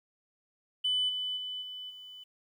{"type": "tone with level steps", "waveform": "sine", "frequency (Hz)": 3000, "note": "F#7", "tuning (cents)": 23, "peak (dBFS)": [-25, -31, -35, -39, -45], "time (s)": [0.84, 2.24], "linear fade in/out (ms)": 10, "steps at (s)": [1.08, 1.36, 1.61, 1.89], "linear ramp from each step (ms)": 20, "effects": ["tanh soft clip ceiling -22 dBFS", "11-bit"]}